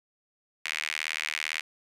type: tone with high-pass filter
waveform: sawtooth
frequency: 77.8 Hz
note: D#2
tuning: in tune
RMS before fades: -33 dBFS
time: 0.65-1.61 s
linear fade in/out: 5 ms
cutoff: 2200 Hz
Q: 3
effects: low-pass 10000 Hz 12 dB/octave